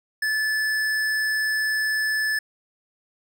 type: tone with tanh clipping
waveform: sine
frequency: 1738 Hz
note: A6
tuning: 22 cents flat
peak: -23 dBFS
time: 0.22-2.39 s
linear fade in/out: 5 ms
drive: 15 dB
effects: none